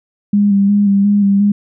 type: tone with vibrato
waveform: sine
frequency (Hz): 201.4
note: G3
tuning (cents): +47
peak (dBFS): -8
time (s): 0.33-1.52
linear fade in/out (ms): 5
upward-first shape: square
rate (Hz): 2.8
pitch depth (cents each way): 25
effects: none